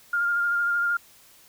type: tone with vibrato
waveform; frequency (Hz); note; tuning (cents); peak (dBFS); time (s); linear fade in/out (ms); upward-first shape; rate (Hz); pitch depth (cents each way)
sine; 1406; F6; +11; -21; 0.13-0.97; 5; sine; 13; 17
effects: white hiss -54 dBFS RMS until 1.48 s